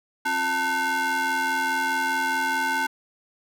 square ring-modulated tone, 310.6 Hz, D#4, 3 cents flat, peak -20 dBFS, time 0.25-2.87 s, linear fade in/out 10 ms, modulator 1200 Hz, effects none

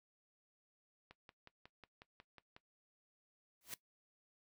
click train, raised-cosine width 0.3 ms, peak -39 dBFS, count 9, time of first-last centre 1.11-2.565 s, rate 5.5 Hz
white noise with exponential growth, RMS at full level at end -41 dBFS, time 3.61-3.74 s, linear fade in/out 2 ms, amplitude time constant 27 ms
effects noise-tail reverb RT60 0.1 s tail -17 dB re dry

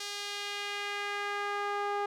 sawtooth tone with band-pass filter sweep, 407.5 Hz, G#4, 33 cents flat, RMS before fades -35 dBFS, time 0-2.06 s, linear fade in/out 5 ms, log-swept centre 4800 to 880 Hz, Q 1.2, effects none

